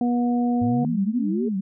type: harmonic tone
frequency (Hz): 241.7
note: B3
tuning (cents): -37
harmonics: 1 / 2 / 3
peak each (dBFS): -19 / -32 / -29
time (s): 0.01-0.85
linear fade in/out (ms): 2
type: exponential sweep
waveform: sine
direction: up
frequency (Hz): 103.5 to 427.5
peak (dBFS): -25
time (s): 0.61-1.49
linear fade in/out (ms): 10
type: tone with vibrato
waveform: sine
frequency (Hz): 214.4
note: A3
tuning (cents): -45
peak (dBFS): -22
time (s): 0.83-1.61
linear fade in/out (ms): 10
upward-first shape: triangle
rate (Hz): 3.7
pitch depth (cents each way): 240
effects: none